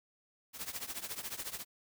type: noise with tremolo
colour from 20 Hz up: white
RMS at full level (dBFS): -38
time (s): 0.53-1.65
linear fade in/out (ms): 50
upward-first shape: triangle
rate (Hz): 14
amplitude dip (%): 90
effects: none